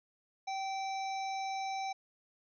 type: harmonic tone with a mistuned harmonic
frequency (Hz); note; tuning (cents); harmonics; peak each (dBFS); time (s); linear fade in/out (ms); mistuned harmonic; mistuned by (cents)
774; G5; -22; 1 / 3 / 5 / 7 / 8; -35 / -45 / -49 / -52 / -53; 0.47-1.93; 10; 5; +27
effects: none